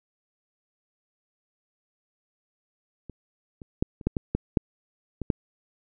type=clicks; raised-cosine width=3 ms; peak=-26 / -28 / -9 / -28 / -10 / -13 / -11 / -6 / -18 / -9 dBFS; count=10; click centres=3.097 / 3.618 / 3.825 / 4.012 / 4.07 / 4.168 / 4.35 / 4.572 / 5.217 / 5.302 s; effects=none